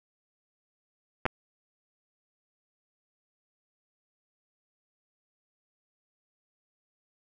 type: clicks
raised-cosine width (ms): 0.5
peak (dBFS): -11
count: 2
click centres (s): 1.255 / 1.263
effects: none